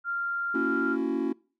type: tone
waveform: sine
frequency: 1391 Hz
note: F6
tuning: 7 cents flat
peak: -27 dBFS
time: 0.04-0.97 s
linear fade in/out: 50 ms
type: chord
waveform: triangle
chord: F# dominant seventh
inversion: first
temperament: just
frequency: 231.2 / 277.5 / 333 / 370 Hz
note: A#3 / C#4 / E4 / F#4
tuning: -14 / +2 / +18 / 0 cents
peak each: -31 / -27 / -28 / -30 dBFS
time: 0.54-1.33 s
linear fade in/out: 10 ms
effects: noise-tail reverb RT60 0.4 s tail -25 dB re dry + tanh soft clip ceiling -12 dBFS